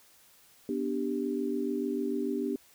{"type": "chord", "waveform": "sine", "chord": "G major", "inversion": "first", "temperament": "equal", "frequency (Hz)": [246.9, 293.7, 392], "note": ["B3", "D4", "G4"], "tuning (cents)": [0, 0, 0], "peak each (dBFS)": -33, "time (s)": [0.69, 2.56], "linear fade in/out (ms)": 2, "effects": ["white hiss -60 dBFS RMS until 2.74 s"]}